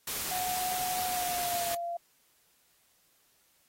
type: noise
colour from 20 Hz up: white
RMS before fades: -35 dBFS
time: 0.07-1.75 s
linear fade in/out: 5 ms
type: tone with pitch glide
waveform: sine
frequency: 733 to 687.9 Hz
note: F#5 to F5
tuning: -16 to -26 cents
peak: -32 dBFS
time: 0.31-1.97 s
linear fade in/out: 5 ms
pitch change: -110 cents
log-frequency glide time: 1.05-1.75 s
effects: white hiss -68 dBFS RMS until 3.68 s + AAC 48 kbps